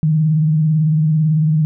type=tone with vibrato; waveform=sine; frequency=155.56 Hz; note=D#3; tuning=in tune; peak=-11 dBFS; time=0.03-1.65 s; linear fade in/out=0 ms; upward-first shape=sine; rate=18 Hz; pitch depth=60 cents each way; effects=none